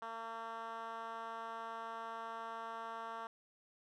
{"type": "tone with band-pass filter", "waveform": "10% pulse", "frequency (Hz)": 227.2, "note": "A#3", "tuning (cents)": -44, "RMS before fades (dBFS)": -45, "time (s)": [0.02, 3.27], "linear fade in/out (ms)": 2, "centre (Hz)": 1100, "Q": 1.5, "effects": []}